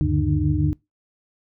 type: tone cluster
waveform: sine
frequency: 74.9 / 96.9 / 144 / 150.3 / 303 Hz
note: D2 / G2 / D3 / D3 / D#4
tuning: +35 / -20 / -34 / +40 / -46 cents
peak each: -24 dBFS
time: 0.01-0.73 s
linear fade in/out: 0 ms
effects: noise-tail reverb RT60 0.2 s tail -23 dB re dry